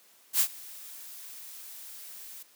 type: noise with ADSR envelope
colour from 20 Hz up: blue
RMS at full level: -22 dBFS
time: 0.33-2.43 s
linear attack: 70 ms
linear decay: 74 ms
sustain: -23 dB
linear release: 7 ms
effects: white hiss -60 dBFS RMS until 2.55 s + high-pass 200 Hz 12 dB/octave